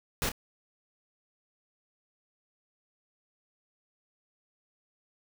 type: noise with echo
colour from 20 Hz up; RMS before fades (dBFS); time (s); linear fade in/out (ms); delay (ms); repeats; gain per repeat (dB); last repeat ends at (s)
pink; -30; 0.22-0.29; 0; 28; 1; -9; 0.318
effects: none